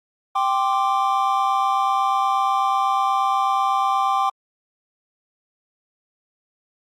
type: chord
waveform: triangle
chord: G suspended fourth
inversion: none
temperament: equal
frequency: 784 / 1046.5 / 1174.7 Hz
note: G5 / C6 / D6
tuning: 0 / 0 / 0 cents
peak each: -19 / -21 / -20 dBFS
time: 0.35-4.3 s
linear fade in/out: 10 ms
effects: Opus 48 kbps